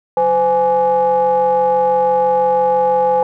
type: ring-modulated tone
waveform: triangle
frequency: 163 Hz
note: E3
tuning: 19 cents flat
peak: -6 dBFS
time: 0.17-3.23 s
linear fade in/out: 2 ms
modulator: 675 Hz
effects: none